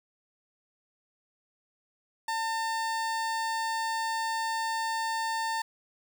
30% pulse tone, 900 Hz, A5, 39 cents sharp, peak -26 dBFS, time 2.28-5.62 s, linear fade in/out 5 ms, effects none

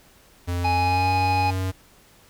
square tone with pitch glide, 88 to 93.77 Hz, F2 to F#2, +14 to +24 cents, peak -24 dBFS, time 0.47-1.72 s, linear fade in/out 20 ms, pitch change +110 cents, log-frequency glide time 0.73-1.11 s
harmonic tone, 830.6 Hz, G#5, in tune, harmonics 1 / 3 / 5 / 6, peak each -20 / -29 / -38 / -39 dBFS, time 0.64-1.51 s, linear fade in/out 10 ms
effects pink hiss -54 dBFS RMS until 2.29 s

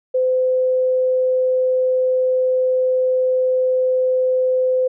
sine tone, 512 Hz, C5, 38 cents flat, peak -14 dBFS, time 0.14-4.88 s, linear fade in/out 10 ms, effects none

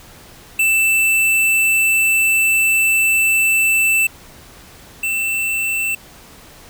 square tone pair in turn, 2655 / 2673 Hz, E7 / E7, +12 / +23 cents, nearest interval unison, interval 11 cents, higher second, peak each -13 / -18 dBFS, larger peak first, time 0.59-4.07 / 5.03-5.95 s, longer first, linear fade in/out 5 ms, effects pink hiss -42 dBFS RMS until 6.69 s

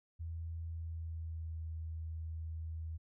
sine tone with pitch glide, 82.41 to 80.62 Hz, E2 to E2, 0 to -38 cents, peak -39 dBFS, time 0.19-2.98 s, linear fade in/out 20 ms, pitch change -38 cents, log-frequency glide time 0.66-1.61 s, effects none

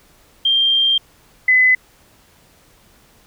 sine tone pair in turn, 3181 / 2017 Hz, G7 / B6, +25 / +36 cents, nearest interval minor sixth, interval 789 cents, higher first, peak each -12 / -9 dBFS, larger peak second, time 0.45-0.98 / 1.48-1.75 s, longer first, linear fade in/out 5 ms, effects pink hiss -52 dBFS RMS until 3.26 s

